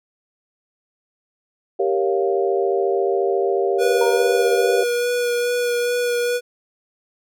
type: chord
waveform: sine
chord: G half-diminished seventh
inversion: none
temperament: equal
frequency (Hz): 392 / 466.2 / 554.4 / 698.5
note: G4 / Bb4 / Db5 / F5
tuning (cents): 0 / 0 / 0 / 0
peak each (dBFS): -19 / -23 / -25 / -25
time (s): 1.79-4.84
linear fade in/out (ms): 10
type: tone with vibrato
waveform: square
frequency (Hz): 484.2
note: B4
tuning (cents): -34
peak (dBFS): -19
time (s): 3.78-6.41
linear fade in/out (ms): 50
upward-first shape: sine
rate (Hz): 2.4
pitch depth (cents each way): 14
type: tone with exponential decay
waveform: sine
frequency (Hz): 932.3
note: A#5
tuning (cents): 0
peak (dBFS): -21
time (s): 4.01-4.52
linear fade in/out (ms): 5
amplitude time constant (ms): 110
effects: none